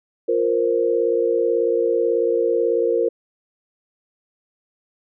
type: chord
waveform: sine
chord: F suspended fourth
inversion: none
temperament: just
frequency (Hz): 349.2 / 465.6 / 523.8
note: F4 / Bb4 / C5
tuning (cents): 0 / -2 / +2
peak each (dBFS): -23 / -18 / -23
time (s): 0.28-3.09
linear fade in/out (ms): 10
effects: none